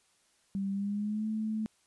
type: tone with pitch glide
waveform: sine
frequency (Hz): 196 to 217.5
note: G3 to A3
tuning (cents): 0 to -20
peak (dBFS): -30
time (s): 0.55-1.66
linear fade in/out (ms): 0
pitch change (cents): +180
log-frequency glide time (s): 0.71-1.27
effects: white hiss -69 dBFS RMS until 1.86 s + resampled to 24000 Hz